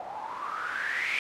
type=noise with low-pass filter sweep; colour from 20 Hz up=blue; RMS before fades=-33 dBFS; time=0-1.19 s; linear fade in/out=2 ms; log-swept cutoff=710 to 2400 Hz; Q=8.6; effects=none